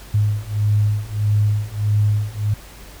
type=beating tone pair; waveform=sine; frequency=103.83 / 105.43 Hz; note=G#2 / G#2; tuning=0 / +27 cents; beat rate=1.6 Hz; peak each=-19 / -18 dBFS; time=0.14-2.54 s; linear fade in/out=5 ms; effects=added 50 Hz sine -40 dBFS peak until 3 s + pink hiss -42 dBFS RMS until 3 s